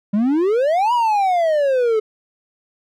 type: exponential two-way sweep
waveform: triangle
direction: up then down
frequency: 196 to 989 to 425.8 Hz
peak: -12 dBFS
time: 0.13-2 s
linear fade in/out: 10 ms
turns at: 0.93 s
effects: none